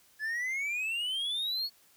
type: exponential sweep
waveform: triangle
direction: up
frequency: 1701 to 4435 Hz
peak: -29 dBFS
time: 0.19-1.7 s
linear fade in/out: 50 ms
effects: white hiss -63 dBFS RMS until 1.96 s